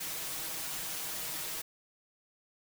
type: noise with comb filter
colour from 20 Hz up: white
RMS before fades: -38 dBFS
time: 0-1.62 s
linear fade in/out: 10 ms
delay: 6.3 ms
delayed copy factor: +0.85
effects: none